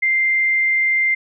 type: tone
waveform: sine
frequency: 2093 Hz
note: C7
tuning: in tune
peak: -14 dBFS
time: 0.02-1.15 s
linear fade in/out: 10 ms
effects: none